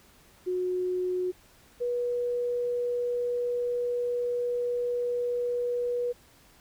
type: tone pair in turn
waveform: sine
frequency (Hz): 364.5 / 485.5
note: F#4 / B4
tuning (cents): -26 / -30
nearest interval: perfect fourth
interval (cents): 496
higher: second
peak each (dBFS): -26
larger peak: neither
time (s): 0.46-1.32 / 1.8-6.13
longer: second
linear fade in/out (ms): 20
effects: pink hiss -58 dBFS RMS until 6.6 s